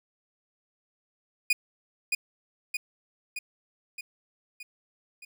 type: tone with echo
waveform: 40% pulse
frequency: 2456 Hz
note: D#7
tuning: 23 cents flat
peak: -19 dBFS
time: 1.5-1.53 s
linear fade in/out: 5 ms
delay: 620 ms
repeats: 6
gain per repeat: -4 dB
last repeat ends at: 5.25 s
effects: none